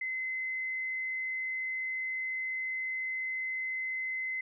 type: tone with frequency modulation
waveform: sine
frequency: 2050 Hz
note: C7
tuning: 36 cents flat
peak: -32 dBFS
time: 0.01-4.41 s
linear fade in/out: 5 ms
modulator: 34.3 Hz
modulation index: 0.26
effects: none